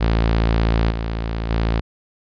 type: tone with level steps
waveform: sawtooth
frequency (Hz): 56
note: A1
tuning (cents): +31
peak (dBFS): -11 / -18 / -13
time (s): 0-1.81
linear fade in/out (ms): 20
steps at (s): 0.9 / 1.5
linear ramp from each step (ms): 10
effects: resampled to 11025 Hz